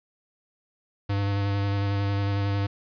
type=tone with vibrato; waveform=square; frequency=100 Hz; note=G2; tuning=35 cents sharp; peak=-24 dBFS; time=1.09-2.67 s; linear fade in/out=10 ms; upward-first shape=square; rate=11 Hz; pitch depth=13 cents each way; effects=resampled to 11025 Hz + 9-bit